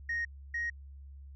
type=tone pair in turn; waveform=sine; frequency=1864.7 / 1877.7 Hz; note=A#6 / A#6; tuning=0 / +12 cents; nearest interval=unison; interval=12 cents; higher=second; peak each=-29 / -30 dBFS; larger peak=first; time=0.09-0.25 / 0.54-0.7 s; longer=neither; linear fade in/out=5 ms; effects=tanh soft clip ceiling -28 dBFS + added 69 Hz sine -46 dBFS peak until 1.35 s